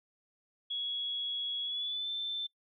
sine tone with pitch glide, 3345 to 3544 Hz, G#7 to A7, +12 to +12 cents, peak -33 dBFS, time 0.7-2.47 s, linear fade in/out 10 ms, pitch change +100 cents, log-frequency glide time 1.63-2.09 s, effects noise-tail reverb RT60 0.1 s tail -21 dB re dry

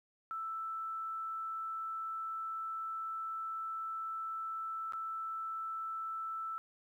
sine tone with dropouts, 1322 Hz, E6, 5 cents sharp, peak -37 dBFS, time 0.31-6.58 s, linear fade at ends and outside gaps 0 ms, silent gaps 4.923-4.934 s, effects 12-bit

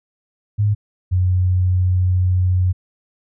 sine tone pair in turn, 103.83 / 91.39 Hz, G#2 / F#2, 0 / -21 cents, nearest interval major second, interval 221 cents, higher first, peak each -13 dBFS, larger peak neither, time 0.58-0.75 / 1.11-2.73 s, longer second, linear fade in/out 20 ms, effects none

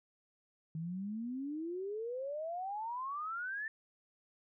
sine exponential sweep, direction up, 155.9 to 1800 Hz, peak -37 dBFS, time 0.75-3.68 s, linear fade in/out 2 ms, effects none

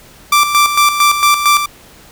sawtooth tone with tremolo, 1174.7 Hz, D6, in tune, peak -3 dBFS, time 0.32-1.66 s, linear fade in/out 5 ms, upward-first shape square, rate 4.4 Hz, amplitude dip 60%, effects pink hiss -41 dBFS RMS until 2.11 s

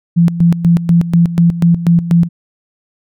sine tone with tremolo, 170 Hz, F3, 46 cents flat, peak -5 dBFS, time 0.16-2.29 s, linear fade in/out 20 ms, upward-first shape square, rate 4.1 Hz, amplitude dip 75%, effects none

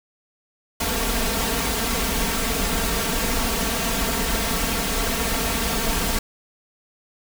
pink noise with comb filter, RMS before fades -23 dBFS, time 0.8-6.19 s, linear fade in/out 5 ms, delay 4.4 ms, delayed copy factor +0.85, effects none

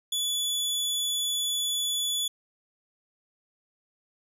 sawtooth tone, 3436 Hz, A7, 42 cents flat, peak -23 dBFS, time 0.12-2.28 s, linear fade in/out 5 ms, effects resampled to 32000 Hz

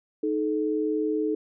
sine tone pair together, 311.1 / 431.6 Hz, D#4 / A4, 0 / -33 cents, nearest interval tritone, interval 567 cents, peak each -26 dBFS, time 0.23-1.35 s, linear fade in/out 5 ms, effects none

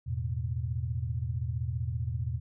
sine chord, E suspended fourth, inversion none, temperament equal with one note detuned, 82.41 / 108.17 / 123.47 Hz, E2 / A2 / B2, 0 / -29 / 0 cents, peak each -34 / -35 / -33 dBFS, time 0.06-2.4 s, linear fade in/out 20 ms, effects none

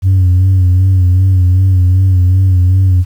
sine tone with vibrato, 92.5 Hz, F#2, in tune, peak -3 dBFS, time 0.02-3.05 s, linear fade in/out 50 ms, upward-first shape sine, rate 2.6 Hz, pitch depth 53 cents each way, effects tanh soft clip ceiling -4 dBFS + 7-bit

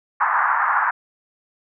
pink band-pass noise, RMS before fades -19 dBFS, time 0.2-0.91 s, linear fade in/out 10 ms, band 860 to 1700 Hz, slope 48 dB/octave, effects none

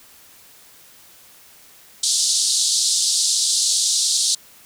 pink band-pass noise, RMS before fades -19 dBFS, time 2.03-4.35 s, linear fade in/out 5 ms, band 3800 to 9400 Hz, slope 48 dB/octave, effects white hiss -48 dBFS RMS until 4.65 s

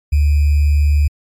sine tone with sample-and-hold, 73.42 Hz, D2, in tune, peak -9 dBFS, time 0.12-1.08 s, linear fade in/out 10 ms, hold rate 2450 Hz, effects MP3 64 kbps

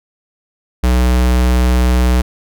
square tone, 62 Hz, B1, 7 cents sharp, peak -10 dBFS, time 0.83-2.22 s, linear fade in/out 10 ms, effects none

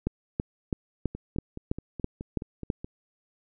two click trains, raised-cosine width 3 ms, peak -23 / -13 dBFS, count 9 / 9, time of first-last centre 1.15-2.845 / 0.07-2.702 s, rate 4.72 / 3.04 Hz, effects none

